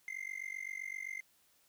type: tone with amplitude modulation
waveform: triangle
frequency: 2093 Hz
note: C7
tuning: in tune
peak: -34 dBFS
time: 0.08-1.21 s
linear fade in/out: 0 ms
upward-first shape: sine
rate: 47.7 Hz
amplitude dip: 100%
effects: white hiss -70 dBFS RMS until 1.68 s